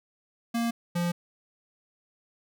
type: tone pair in turn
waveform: square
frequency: 233.1 / 173.62 Hz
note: A#3 / F3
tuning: 0 / -10 cents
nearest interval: perfect fourth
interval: 510 cents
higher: first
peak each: -26 dBFS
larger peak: neither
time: 0.54-0.71 / 0.95-1.12 s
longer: neither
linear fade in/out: 10 ms
effects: none